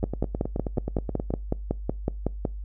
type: two click trains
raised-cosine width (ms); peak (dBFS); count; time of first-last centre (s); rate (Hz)
2; -11 / -15; 14 / 13; 0.04-2.452 / 0.03-1.305; 5.39 / 9.41
effects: noise-tail reverb RT60 0.3 s tail -25 dB re dry + added 50 Hz sine -32 dBFS peak until 2.64 s